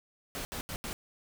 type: noise bursts at uneven times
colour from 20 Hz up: pink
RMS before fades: -38 dBFS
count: 4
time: 0.35-0.45 / 0.52-0.61 / 0.69-0.76 / 0.84-0.93 s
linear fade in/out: 0 ms
effects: none